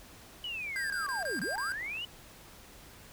sine linear two-way sweep, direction down then up, 3000 to 159 to 3000 Hz, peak -35 dBFS, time 0.44-2.05 s, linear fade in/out 2 ms, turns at 1.41 s
square tone bursts, 1600 Hz, G6, 35 cents sharp, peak -34 dBFS, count 6, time 0.76-1.72 s, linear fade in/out 0 ms, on 140 ms, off 24 ms
click train, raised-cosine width 0.5 ms, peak -38 dBFS, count 55, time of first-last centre 1.03-1.987 s, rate 56.4 Hz
effects pink hiss -53 dBFS RMS until 3.12 s

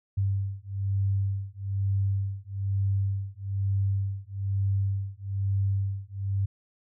sine beating tone pair, 97.7 / 98.8 Hz, G2 / G2, -5 / +14 cents, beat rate 1.1 Hz, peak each -28 dBFS, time 0.17-6.46 s, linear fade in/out 10 ms, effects none

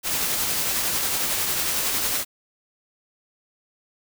white noise with tremolo, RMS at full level -23 dBFS, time 0.03-2.25 s, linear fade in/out 50 ms, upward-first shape triangle, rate 11 Hz, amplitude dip 30%, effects none

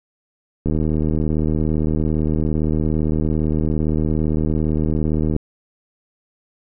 click train, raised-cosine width 3 ms, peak -8 dBFS, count 366, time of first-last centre 0.66-5.364 s, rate 77.6 Hz, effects none

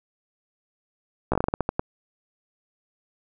slowing click train, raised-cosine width 1 ms, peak -8 dBFS, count 11, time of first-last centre 1.32-1.795 s, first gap 15 ms, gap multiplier 1.24, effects none

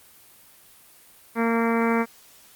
harmonic tone, 230 Hz, A#3, 23 cents flat, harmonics 1 / 2 / 3 / 4 / 5 / 6 / 7 / 8 / 9 / 10, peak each -22 / -25 / -32 / -29 / -31 / -32 / -35 / -37 / -34 / -35 dBFS, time 1.35-2.06 s, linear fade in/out 50 ms, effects white hiss -52 dBFS RMS until 2.55 s + Opus 32 kbps

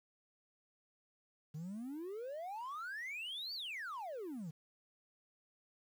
triangle exponential two-way sweep, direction up then down, 146.83 to 4699 to 146.83 Hz, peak -39 dBFS, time 1.54-4.51 s, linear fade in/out 10 ms, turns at 3.54 s, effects tanh soft clip ceiling -36 dBFS + 11-bit

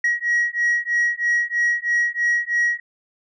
sine beating tone pair, 1902 / 1905.1 Hz, A#6 / A#6, +34 / +37 cents, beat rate 3.1 Hz, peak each -19 dBFS, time 0.04-2.8 s, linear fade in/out 5 ms, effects tanh soft clip ceiling -14 dBFS

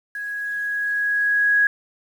sine tone with level ramp, 1661.2 Hz, G#6, in tune, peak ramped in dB -27 to -13 dBFS, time 0.15-1.67 s, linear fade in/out 2 ms, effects 8-bit

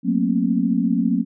sine tone cluster, 182.9 / 222.8 / 237.3 / 270.4 Hz, F#3 / A3 / A#3 / C#4, -20 / +22 / +31 / -43 cents, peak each -22 dBFS, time 0.03-1.25 s, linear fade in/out 50 ms, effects none

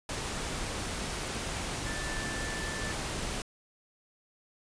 sine tone in noise, 1760 Hz, A6, in tune, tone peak -39 dBFS, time 1.86-2.92 s, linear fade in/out 2 ms, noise pink, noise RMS -35 dBFS, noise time 0.09-3.42 s, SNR -7 dB, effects resampled to 22050 Hz

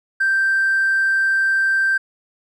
sine tone with hard clipping, 1568 Hz, G6, in tune, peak -15 dBFS, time 0.2-1.98 s, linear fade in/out 10 ms, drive 1 dB, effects none

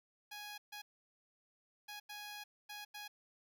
10% pulse tone bursts at uneven times, 830.6 Hz, G#5, in tune, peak -38 dBFS, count 6, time 0.31-0.58 / 0.72-0.82 / 1.88-2 / 2.09-2.44 / 2.69-2.85 / 2.94-3.08 s, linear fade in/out 10 ms, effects none

